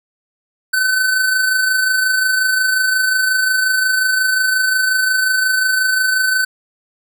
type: tone with amplitude modulation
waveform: square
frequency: 1519 Hz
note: F#6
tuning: 45 cents sharp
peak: -12 dBFS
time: 0.73-6.45 s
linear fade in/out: 10 ms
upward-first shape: sine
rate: 25.6 Hz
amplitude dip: 40%
effects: none